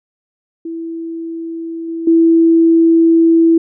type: tone with level steps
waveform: sine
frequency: 330 Hz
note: E4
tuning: 2 cents sharp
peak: -21 / -19 / -6 dBFS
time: 0.65-3.58 s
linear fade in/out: 5 ms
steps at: 1.88 / 2.07 s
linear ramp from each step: 5 ms
effects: none